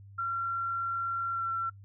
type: tone with pitch glide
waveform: sine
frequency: 1368 to 1353.1 Hz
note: F6 to E6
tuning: -36 to +45 cents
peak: -29 dBFS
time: 0.18-1.7 s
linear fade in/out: 10 ms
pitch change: -19 cents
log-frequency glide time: 1.32-1.45 s
effects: noise-tail reverb RT60 0.1 s tail -23 dB re dry + added 99 Hz sine -48 dBFS peak until 1.84 s